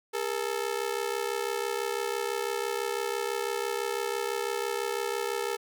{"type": "ring-modulated tone", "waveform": "sawtooth", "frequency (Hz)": 438.2, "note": "A4", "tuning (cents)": -7, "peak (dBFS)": -22, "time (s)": [0.13, 5.57], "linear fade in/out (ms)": 20, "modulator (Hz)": 33, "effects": []}